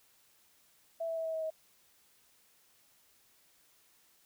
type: tone with pitch steps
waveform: sine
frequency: 661 / 655.7 / 650.4 / 645.2 / 640 / 634.8 Hz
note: E5 / E5 / E5 / E5 / D#5 / D#5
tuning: +5 / -9 / -23 / -37 / +49 / +35 cents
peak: -33 dBFS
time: 1-1.504 s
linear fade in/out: 10 ms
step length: 84 ms
effects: white hiss -67 dBFS RMS until 4.25 s